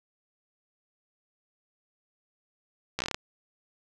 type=slowing click train; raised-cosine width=0.2 ms; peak=-12 dBFS; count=8; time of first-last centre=2.99-3.145 s; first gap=14 ms; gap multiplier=1.15; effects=none